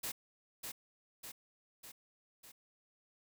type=noise with echo; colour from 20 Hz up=white; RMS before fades=-40 dBFS; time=0.03-0.12 s; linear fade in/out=10 ms; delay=600 ms; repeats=4; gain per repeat=-4 dB; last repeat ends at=2.52 s; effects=none